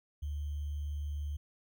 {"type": "tone with sample-and-hold", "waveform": "sine", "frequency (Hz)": 73.42, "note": "D2", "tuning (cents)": 0, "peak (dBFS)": -34, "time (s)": [0.22, 1.37], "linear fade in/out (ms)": 10, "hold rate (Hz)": 3150, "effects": []}